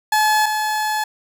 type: tone pair in turn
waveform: 30% pulse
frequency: 857 / 857 Hz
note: A5 / A5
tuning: -46 / -46 cents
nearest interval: unison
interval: 0 cents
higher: neither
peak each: -11 / -16 dBFS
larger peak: first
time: 0.12-0.46 / 0.46-1.04 s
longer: second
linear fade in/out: 5 ms
effects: none